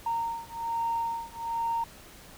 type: beating tone pair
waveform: sine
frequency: 922 / 923.2 Hz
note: A#5 / A#5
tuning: -19 / -17 cents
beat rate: 1.2 Hz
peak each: -31 dBFS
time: 0.06-1.84 s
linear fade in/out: 5 ms
effects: tanh soft clip ceiling -21 dBFS + pink hiss -50 dBFS RMS until 2.37 s